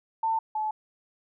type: tone pair in turn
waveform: sine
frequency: 895 / 861.6 Hz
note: A5 / A5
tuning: +29 / -37 cents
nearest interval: minor second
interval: 66 cents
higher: first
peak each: -23 / -26 dBFS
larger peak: first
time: 0.23-0.39 / 0.55-0.71 s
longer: neither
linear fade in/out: 5 ms
effects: none